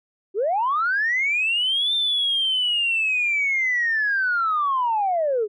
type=linear two-way sweep; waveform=sine; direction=up then down; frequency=357.8 to 3598 to 397.8 Hz; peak=-18 dBFS; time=0.34-5.48 s; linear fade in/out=50 ms; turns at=1.94 s; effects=tanh soft clip ceiling -14 dBFS